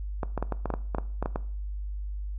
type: clicks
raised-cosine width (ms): 1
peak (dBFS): -15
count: 12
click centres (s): 0.232 / 0.377 / 0.426 / 0.523 / 0.657 / 0.703 / 0.739 / 0.948 / 0.984 / 1.226 / 1.259 / 1.359
effects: noise-tail reverb RT60 0.5 s tail -18 dB re dry + added 50 Hz sine -31 dBFS peak until 2.38 s